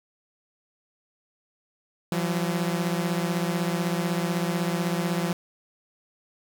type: beating tone pair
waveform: sawtooth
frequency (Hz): 170 / 186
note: F3 / F#3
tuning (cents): -46 / +9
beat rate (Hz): 16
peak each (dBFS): -22 / -25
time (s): 2.12-5.33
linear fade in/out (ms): 2
effects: 8-bit